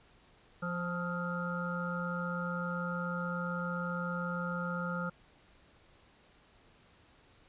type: harmonic tone with a mistuned harmonic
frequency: 174.61 Hz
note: F3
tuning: in tune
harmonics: 1 / 3 / 5 / 7 / 8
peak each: -36 / -41 / -48 / -41 / -39 dBFS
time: 0.62-5.1 s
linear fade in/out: 10 ms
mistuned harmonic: 7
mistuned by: +54 cents
effects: pink hiss -63 dBFS RMS until 7.48 s + resampled to 8000 Hz